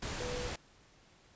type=tone in noise; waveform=sine; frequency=492.4 Hz; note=B4; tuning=5 cents flat; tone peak=-39 dBFS; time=0.2-0.48 s; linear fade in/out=5 ms; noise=pink; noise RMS=-39 dBFS; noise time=0.02-0.56 s; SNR=-3 dB; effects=pink hiss -63 dBFS RMS until 1.35 s + resampled to 16000 Hz